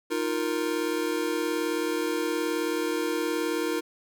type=chord; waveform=square; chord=Eb suspended second; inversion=none; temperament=just; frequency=311.1 / 350 / 466.7 Hz; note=Eb4 / F4 / Bb4; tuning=0 / +4 / +2 cents; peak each=-31 dBFS; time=0.1-3.81 s; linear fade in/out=20 ms; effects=none